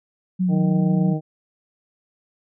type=tone with vibrato; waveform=sine; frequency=182.6 Hz; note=F#3; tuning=23 cents flat; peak=-17 dBFS; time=0.39-1.14 s; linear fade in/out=20 ms; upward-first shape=sine; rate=7.7 Hz; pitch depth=24 cents each way
type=harmonic tone; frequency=155.56 Hz; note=D#3; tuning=in tune; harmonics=1 / 2 / 3 / 4 / 5; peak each=-22 / -28 / -32 / -34 / -36 dBFS; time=0.48-1.21 s; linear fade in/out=50 ms
effects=none